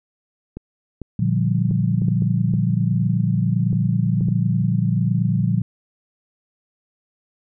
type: clicks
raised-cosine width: 3 ms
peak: -18 dBFS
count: 10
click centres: 0.57 / 1.017 / 1.711 / 2.019 / 2.084 / 2.222 / 2.538 / 3.729 / 4.209 / 4.285 s
type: chord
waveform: sine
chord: G minor seventh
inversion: first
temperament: equal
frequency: 116.54 / 146.83 / 174.61 / 196 Hz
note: Bb2 / D3 / F3 / G3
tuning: 0 / 0 / 0 / 0 cents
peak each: -20 / -23 / -21 / -25 dBFS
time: 1.19-5.62 s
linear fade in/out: 5 ms
effects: none